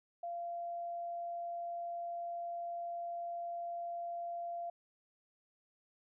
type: tone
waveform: sine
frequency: 689 Hz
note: F5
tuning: 24 cents flat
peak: -38 dBFS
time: 0.23-4.7 s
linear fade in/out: 5 ms
effects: none